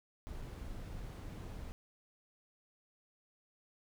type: noise with dropouts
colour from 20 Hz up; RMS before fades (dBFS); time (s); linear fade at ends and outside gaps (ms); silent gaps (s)
brown; -45; 0.27-1.72; 0; 0.417-0.421
effects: none